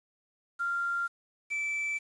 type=tone pair in turn; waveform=sine / triangle; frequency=1389 / 2320 Hz; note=F6 / D7; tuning=-10 / -22 cents; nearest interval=major sixth; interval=888 cents; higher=second; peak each=-28 dBFS; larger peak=neither; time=0.59-1.08 / 1.5-1.99 s; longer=neither; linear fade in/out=20 ms; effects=resampled to 22050 Hz + 9-bit